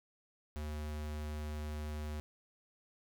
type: tone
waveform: square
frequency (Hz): 75.5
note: D2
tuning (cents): +48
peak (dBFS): -39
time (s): 0.56-2.2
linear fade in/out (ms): 0
effects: none